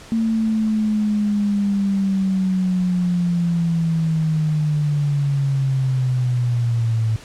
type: linear sweep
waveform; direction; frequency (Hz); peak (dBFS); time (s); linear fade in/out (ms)
sine; down; 226.6 to 109.9; -16; 0.12-7.16; 0
effects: pink hiss -41 dBFS RMS until 7.24 s + low-pass 8000 Hz 12 dB/octave